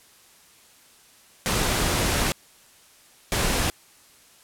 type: noise bursts at uneven times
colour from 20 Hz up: pink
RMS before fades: -23 dBFS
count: 2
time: 1.46-2.32 / 3.32-3.7 s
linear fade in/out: 0 ms
effects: white hiss -54 dBFS RMS until 4.43 s + low-pass 12000 Hz 12 dB/octave